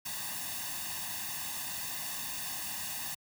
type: noise with comb filter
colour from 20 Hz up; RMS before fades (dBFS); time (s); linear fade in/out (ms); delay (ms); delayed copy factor
white; -38; 0.05-3.15; 10; 1.1; +0.85
effects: high-pass 80 Hz 12 dB/octave